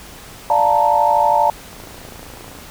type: chord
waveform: sine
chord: Bb major seventh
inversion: first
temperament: equal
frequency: 587.3 / 698.5 / 880 / 932.3 Hz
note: D5 / F5 / A5 / Bb5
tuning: 0 / 0 / 0 / 0 cents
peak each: -19 / -19 / -14 / -18 dBFS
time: 0.5-1.5 s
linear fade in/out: 2 ms
type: click train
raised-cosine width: 1 ms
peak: -23 dBFS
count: 25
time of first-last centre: 1.73-2.587 s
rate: 28 Hz
effects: pink hiss -38 dBFS RMS until 2.7 s